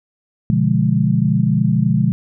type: chord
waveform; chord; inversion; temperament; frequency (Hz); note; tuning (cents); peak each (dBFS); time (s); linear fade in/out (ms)
sine; B diminished seventh; none; equal; 123.47 / 146.83 / 174.61 / 207.7; B2 / D3 / F3 / Ab3; 0 / 0 / 0 / 0; -18; 0.5-2.12; 0
effects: none